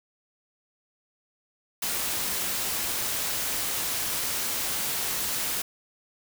white noise, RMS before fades -29 dBFS, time 1.82-5.62 s, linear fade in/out 5 ms, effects none

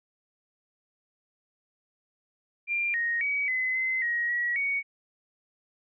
sine tone with pitch steps, 2385 / 1868 / 2268 / 2031 / 2054 / 1890 / 1919 / 2235 Hz, D7 / A#6 / C#7 / B6 / C7 / A#6 / A#6 / C#7, +26 / +3 / +39 / +48 / -33 / +23 / +50 / +14 cents, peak -25 dBFS, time 2.67-4.83 s, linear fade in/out 50 ms, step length 270 ms, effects none

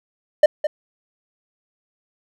triangle tone with echo, 604 Hz, D5, 48 cents sharp, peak -4 dBFS, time 0.43-0.46 s, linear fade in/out 5 ms, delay 210 ms, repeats 1, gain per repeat -11 dB, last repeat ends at 0.67 s, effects none

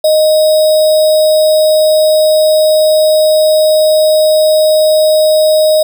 sine tone with sample-and-hold, 621 Hz, D#5, 3 cents flat, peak -5 dBFS, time 0.04-5.83 s, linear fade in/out 5 ms, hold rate 4410 Hz, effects none

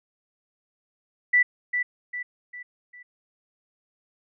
sine tone with echo, 1971 Hz, B6, 4 cents flat, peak -15 dBFS, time 1.33-1.43 s, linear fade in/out 10 ms, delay 400 ms, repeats 4, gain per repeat -7 dB, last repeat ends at 3.03 s, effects none

